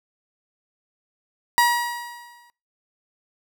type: tone with exponential decay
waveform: 30% pulse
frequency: 957 Hz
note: A#5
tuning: 45 cents sharp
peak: -10 dBFS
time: 1.58-2.5 s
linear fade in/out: 0 ms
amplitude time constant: 200 ms
effects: noise-tail reverb RT60 0.3 s tail -23 dB re dry